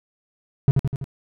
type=tone with echo; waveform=triangle; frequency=137 Hz; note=C#3; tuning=20 cents flat; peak=-8 dBFS; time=0.68-0.71 s; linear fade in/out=0 ms; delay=83 ms; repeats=4; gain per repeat=-4 dB; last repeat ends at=1.042 s; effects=none